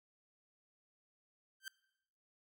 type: tone with exponential growth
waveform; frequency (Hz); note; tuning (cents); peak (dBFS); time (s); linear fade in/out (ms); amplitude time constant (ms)
sawtooth; 1561; G6; -8; -36; 1.6-1.68; 2; 16
effects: noise-tail reverb RT60 0.9 s tail -22 dB re dry